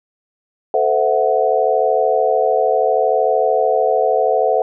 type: chord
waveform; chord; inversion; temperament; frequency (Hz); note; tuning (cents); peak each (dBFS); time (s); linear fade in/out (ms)
sine; F# half-diminished seventh; first; equal with one note detuned; 440 / 513.1 / 659.3 / 740; A4 / C5 / E5 / F#5; 0 / -34 / 0 / 0; -18; 0.74-4.62; 2
effects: none